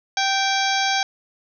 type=harmonic tone with a mistuned harmonic; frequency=780 Hz; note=G5; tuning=9 cents flat; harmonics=1 / 2 / 3 / 4 / 5 / 6 / 7 / 8; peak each=-22 / -25 / -27 / -28 / -29 / -30 / -30 / -31 dBFS; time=0.17-1.03 s; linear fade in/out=2 ms; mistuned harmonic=4; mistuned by=+85 cents; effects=none